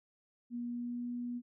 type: tone with pitch glide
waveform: sine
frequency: 240 to 242.5 Hz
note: B3 to B3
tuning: -49 to -31 cents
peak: -36 dBFS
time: 0.5-1.42 s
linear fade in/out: 50 ms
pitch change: +18 cents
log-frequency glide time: 0.67-1.09 s
effects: none